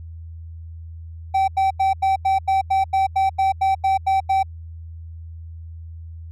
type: tone bursts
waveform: triangle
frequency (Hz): 772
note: G5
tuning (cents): -27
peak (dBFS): -13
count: 14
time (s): 1.34-4.431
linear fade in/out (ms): 10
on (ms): 140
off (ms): 87
effects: added 82 Hz sine -33 dBFS peak until 6.31 s